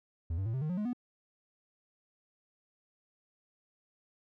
triangle tone with pitch steps, 82.41 / 96.32 / 112.58 / 131.58 / 153.78 / 179.74 / 210.1 / 245.5 Hz, E2 / G2 / A2 / C3 / D#3 / F#3 / G#3 / B3, 0 / -30 / +40 / +10 / -20 / -50 / +20 / -10 cents, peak -29 dBFS, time 0.3-0.932 s, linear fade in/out 5 ms, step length 79 ms, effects none

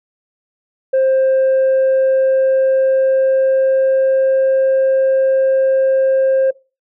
sine tone with pitch glide, 528 to 531.4 Hz, C5 to C5, +16 to +27 cents, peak -8 dBFS, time 0.93-6.51 s, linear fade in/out 10 ms, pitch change +11 cents, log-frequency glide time 1.16-4.51 s, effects noise-tail reverb RT60 0.3 s tail -23 dB re dry + tanh soft clip ceiling -9 dBFS

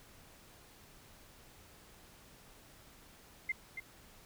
sine tone with echo, 2093 Hz, C7, in tune, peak -31 dBFS, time 3.49-3.52 s, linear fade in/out 5 ms, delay 280 ms, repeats 1, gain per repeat -8 dB, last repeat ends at 3.8 s, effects pink hiss -59 dBFS RMS until 4.25 s

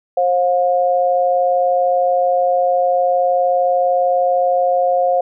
sine tone pair together, 533.6 / 714 Hz, C5 / F5, +34 / +38 cents, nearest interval perfect fourth, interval 504 cents, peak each -15 dBFS, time 0.17-5.21 s, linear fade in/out 5 ms, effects none

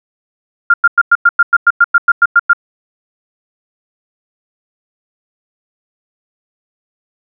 sine tone bursts, 1400 Hz, F6, 4 cents sharp, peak -3 dBFS, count 14, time 0.7-2.533 s, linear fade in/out 5 ms, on 39 ms, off 99 ms, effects none

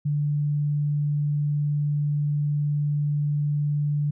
sine tone, 146.83 Hz, D3, in tune, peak -21 dBFS, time 0.05-4.11 s, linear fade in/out 10 ms, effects none

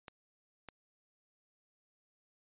clicks, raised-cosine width 0.3 ms, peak -30 dBFS, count 2, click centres 0.082 / 0.687 s, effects resampled to 8000 Hz

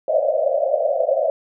pink band-pass noise, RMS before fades -19 dBFS, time 0.08-1.3 s, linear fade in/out 2 ms, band 530 to 670 Hz, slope 96 dB/octave, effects none

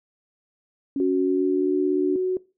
sine tone with pitch glide, 277.2 to 293.2 Hz, C#4 to D4, 0 to -3 cents, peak -22 dBFS, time 0.96-2.16 s, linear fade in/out 2 ms, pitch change +97 cents, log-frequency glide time 1.2-1.74 s
sine tone, 370 Hz, F#4, in tune, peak -20 dBFS, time 1-2.37 s, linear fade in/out 2 ms
effects noise-tail reverb RT60 0.3 s tail -21 dB re dry

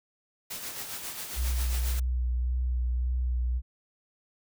white noise with tremolo, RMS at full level -36 dBFS, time 0.5-2 s, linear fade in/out 10 ms, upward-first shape sine, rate 7.4 Hz, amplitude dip 45%
sine tone with vibrato, 61.74 Hz, B1, in tune, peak -25 dBFS, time 1.35-3.62 s, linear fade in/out 50 ms, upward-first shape sine, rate 1.8 Hz, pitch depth 22 cents each way
effects none

